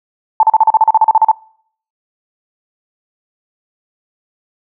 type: tone bursts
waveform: sine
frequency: 880 Hz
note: A5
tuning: in tune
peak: -4 dBFS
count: 14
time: 0.4-1.315 s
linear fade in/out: 2 ms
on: 31 ms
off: 37 ms
effects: noise-tail reverb RT60 0.6 s tail -25 dB re dry